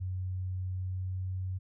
sine tone with pitch glide, 92.5 to 93.14 Hz, F#2 to F#2, 0 to +12 cents, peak -32 dBFS, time 0-1.59 s, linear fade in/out 20 ms, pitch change +12 cents, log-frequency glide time 0.72-1.3 s, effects none

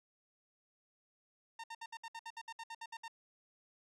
sawtooth tone bursts, 913 Hz, A#5, 36 cents flat, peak -40 dBFS, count 14, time 1.59-3.081 s, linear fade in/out 5 ms, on 48 ms, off 63 ms, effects low-pass 7000 Hz 12 dB/octave

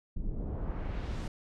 brown noise with low-pass filter sweep, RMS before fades -35 dBFS, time 0.16-1.28 s, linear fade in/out 5 ms, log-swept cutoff 220 to 9200 Hz, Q 0.96, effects none

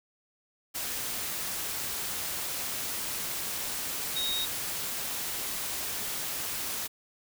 sine tone in noise, 3761 Hz, A#7, 15 cents sharp, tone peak -29 dBFS, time 4.15-4.46 s, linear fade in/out 20 ms, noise white, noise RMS -34 dBFS, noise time 0.74-6.88 s, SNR +2 dB, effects none

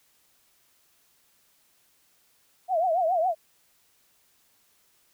sine tone with vibrato, 693 Hz, F5, 14 cents flat, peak -21 dBFS, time 2.68-3.35 s, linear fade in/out 50 ms, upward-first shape triangle, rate 7.2 Hz, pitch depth 190 cents each way, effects white hiss -65 dBFS RMS until 5.13 s

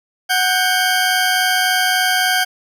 20% pulse tone pair together, 740 / 1583.5 Hz, F#5 / G6, 0 / +17 cents, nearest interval octave + minor second, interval 1317 cents, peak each -12 dBFS, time 0.29-2.45 s, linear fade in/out 20 ms, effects none

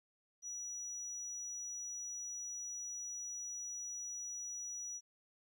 sine tone, 5850 Hz, F#8, 21 cents flat, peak -40 dBFS, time 0.42-5.01 s, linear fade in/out 50 ms, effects tanh soft clip ceiling -39 dBFS + 13-bit

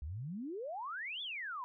sine exponential two-way sweep, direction up then down, 66.2 to 3559 to 961 Hz, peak -39 dBFS, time 0.02-1.64 s, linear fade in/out 0 ms, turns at 1.22 s, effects none

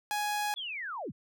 sawtooth tone, 833 Hz, G#5, 5 cents sharp, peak -26 dBFS, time 0.11-0.54 s, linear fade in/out 0 ms
sine linear sweep, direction down, 3494 to 70.2 Hz, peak -35 dBFS, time 0.56-1.12 s, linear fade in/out 20 ms
effects none

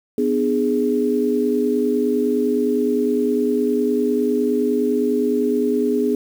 sine chord, G# diminished, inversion first, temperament just, 249.2 / 299 / 415.3 Hz, B3 / D4 / G#4, +16 / +31 / 0 cents, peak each -20 / -23 / -19 dBFS, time 0.18-6.15 s, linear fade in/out 2 ms, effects 7-bit

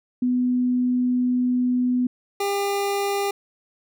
sine / 25% pulse tone pair in turn, 249 / 400.8 Hz, B3 / G4, +14 / +38 cents, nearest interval minor sixth, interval 824 cents, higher second, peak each -18 dBFS, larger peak neither, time 0.22-2.07 / 2.4-3.31 s, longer first, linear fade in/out 5 ms, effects none

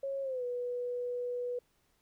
sine tone with pitch glide, 547 to 490.1 Hz, C#5 to B4, -23 to -13 cents, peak -33 dBFS, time 0.03-1.59 s, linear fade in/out 5 ms, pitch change -190 cents, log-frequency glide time 0.22-0.44 s, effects pink hiss -73 dBFS RMS until 2.01 s

